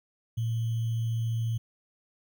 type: tone with sample-and-hold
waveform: sine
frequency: 114.3 Hz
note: A#2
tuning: 34 cents flat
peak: -26 dBFS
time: 0.37-1.58 s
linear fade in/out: 10 ms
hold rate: 3150 Hz
effects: none